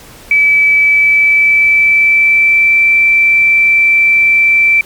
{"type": "tone with pitch glide", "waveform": "sine", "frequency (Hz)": [2300, 2335], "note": ["D7", "D7"], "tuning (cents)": [-37, -11], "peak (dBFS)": -5, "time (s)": [0.31, 4.81], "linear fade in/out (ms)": 2, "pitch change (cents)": 26, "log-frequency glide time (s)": [0.78, 2.84], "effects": ["pink hiss -36 dBFS RMS until 4.85 s", "MP3 96 kbps"]}